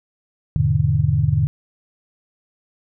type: chord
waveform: sine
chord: E dominant seventh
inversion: none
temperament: just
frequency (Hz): 82.41 / 103.01 / 123.61 / 148.33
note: E2 / G#2 / B2 / D3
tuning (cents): 0 / -14 / +2 / +18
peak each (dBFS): -23 / -20 / -21 / -18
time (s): 0.56-1.47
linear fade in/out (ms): 0
effects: none